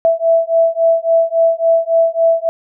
sine beating tone pair, 659.3 / 662.9 Hz, E5 / E5, 0 / +10 cents, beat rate 3.6 Hz, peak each -13 dBFS, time 0.05-2.49 s, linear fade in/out 0 ms, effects none

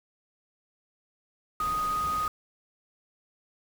sine tone in noise, 1244.5 Hz, D#6, in tune, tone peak -26 dBFS, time 1.6-2.28 s, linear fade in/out 2 ms, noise pink, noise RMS -40 dBFS, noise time 1.6-2.28 s, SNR +11 dB, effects none

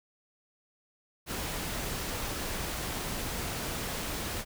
pink noise, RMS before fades -35 dBFS, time 1.26-4.45 s, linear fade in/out 50 ms, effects none

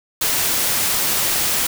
white noise, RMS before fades -19 dBFS, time 0.21-1.67 s, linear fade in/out 5 ms, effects none

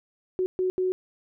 sine tone bursts at uneven times, 370 Hz, F#4, in tune, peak -22 dBFS, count 3, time 0.39-0.46 / 0.59-0.7 / 0.78-0.92 s, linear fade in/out 0 ms, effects none

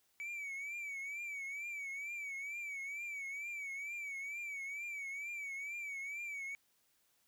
triangle tone with vibrato, 2280 Hz, C#7, 48 cents sharp, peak -39 dBFS, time 0.2-6.55 s, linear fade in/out 0 ms, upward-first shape triangle, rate 2.2 Hz, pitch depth 99 cents each way, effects white hiss -75 dBFS RMS until 7.27 s

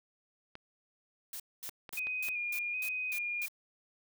clicks, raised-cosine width 0.3 ms, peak -29 dBFS, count 6, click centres 0.554 / 1.691 / 1.892 / 1.933 / 2.07 / 2.286 s
blue noise bursts, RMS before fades -42 dBFS, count 8, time 1.33-3.484 s, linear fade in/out 2 ms, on 68 ms, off 230 ms
sine tone with vibrato, 2463 Hz, D#7, 18 cents flat, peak -33 dBFS, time 1.97-3.46 s, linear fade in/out 5 ms, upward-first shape square, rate 1.3 Hz, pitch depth 30 cents each way
effects none

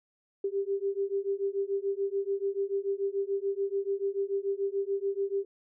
sine beating tone pair, 392 / 398.9 Hz, G4 / G4, 0 / +30 cents, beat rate 6.9 Hz, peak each -31 dBFS, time 0.44-5.45 s, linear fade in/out 5 ms, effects none

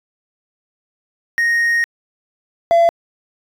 triangle tone pair in turn, 1864.7 / 677.4 Hz, A#6 / E5, 0 / +47 cents, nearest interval octave + tritone, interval 1753 cents, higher first, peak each -11 / -6 dBFS, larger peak second, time 1.38-1.84 / 2.71-2.89 s, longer first, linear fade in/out 0 ms, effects tanh soft clip ceiling -2 dBFS

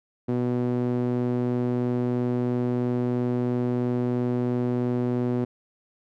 sawtooth tone with band-pass filter, 123 Hz, B2, 7 cents flat, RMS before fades -25 dBFS, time 0.28-5.45 s, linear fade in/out 10 ms, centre 300 Hz, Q 1.5, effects none

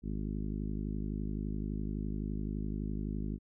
harmonic tone, 51.8 Hz, G#1, 4 cents flat, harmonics 1 / 2 / 3 / 4 / 5 / 6 / 7 / 8, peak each -37 / -44 / -41 / -40 / -43 / -47 / -50 / -56 dBFS, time 0.02-3.39 s, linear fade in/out 50 ms, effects none

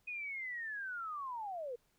sine linear sweep, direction down, 2505 to 460 Hz, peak -39 dBFS, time 0.07-1.76 s, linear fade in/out 10 ms, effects pink hiss -75 dBFS RMS until 1.98 s

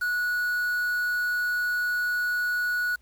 triangle tone with quantisation, 1464 Hz, F#6, 19 cents flat, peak -22 dBFS, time 0.01-2.96 s, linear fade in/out 10 ms, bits 7, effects added 60 Hz sine -57 dBFS peak until 3.01 s + pink hiss -67 dBFS RMS until 3.01 s

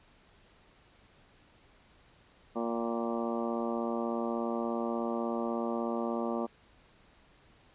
harmonic tone with a mistuned harmonic, 116.54 Hz, A#2, in tune, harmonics 2 / 3 / 4 / 5 / 6 / 7 / 8 / 9 / 10, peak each -34 / -37 / -39 / -38 / -42 / -43 / -44 / -47 / -43 dBFS, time 2.55-6.47 s, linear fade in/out 20 ms, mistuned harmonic 7, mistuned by -44 cents, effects pink hiss -62 dBFS RMS until 7.74 s + resampled to 8000 Hz

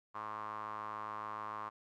sawtooth tone with band-pass filter, 106.9 Hz, A2, 49 cents flat, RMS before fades -43 dBFS, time 0.14-1.7 s, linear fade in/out 20 ms, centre 1100 Hz, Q 7.1, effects none

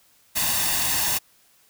white noise with comb filter, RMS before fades -23 dBFS, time 0.35-1.19 s, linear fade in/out 20 ms, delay 1.1 ms, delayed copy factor +0.6, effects white hiss -59 dBFS RMS until 1.69 s

